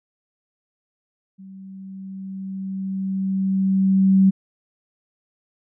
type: tone with level ramp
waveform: sine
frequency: 191.9 Hz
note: G3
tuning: 37 cents flat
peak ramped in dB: -38 to -10 dBFS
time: 1.38-4.31 s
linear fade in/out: 20 ms
effects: none